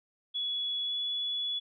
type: tone with pitch glide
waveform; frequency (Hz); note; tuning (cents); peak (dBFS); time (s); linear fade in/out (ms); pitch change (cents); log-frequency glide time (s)
sine; 3387 to 3409; G#7 to G#7; +33 to +45; -30; 0.34-1.6; 20; +12; 0.86-0.93
effects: none